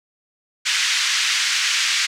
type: band-pass noise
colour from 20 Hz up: pink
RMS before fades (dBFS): -20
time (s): 0.65-2.07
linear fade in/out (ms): 20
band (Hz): 1700 to 6800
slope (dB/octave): 24
effects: none